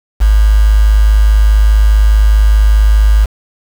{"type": "tone with quantisation", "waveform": "sine", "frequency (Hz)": 52.4, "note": "G#1", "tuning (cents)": 16, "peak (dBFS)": -4, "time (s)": [0.2, 3.26], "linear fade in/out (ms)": 20, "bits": 4, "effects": []}